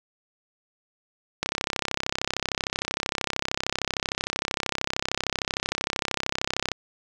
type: click train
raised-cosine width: 0.2 ms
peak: -7 dBFS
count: 176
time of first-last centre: 1.43-6.717 s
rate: 33.1 Hz
effects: none